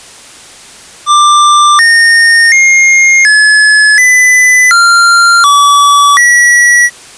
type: tone with pitch steps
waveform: square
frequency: 1184 / 1839 / 2132 / 1708 / 2002 / 1387 / 1147 / 1933 Hz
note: D6 / A#6 / C7 / G#6 / B6 / F6 / D6 / B6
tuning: +14 / -24 / +32 / +48 / +23 / -12 / -41 / -38 cents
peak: -3 dBFS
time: 1.06-6.9 s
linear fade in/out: 50 ms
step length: 730 ms
effects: white hiss -32 dBFS RMS until 7.17 s + resampled to 22050 Hz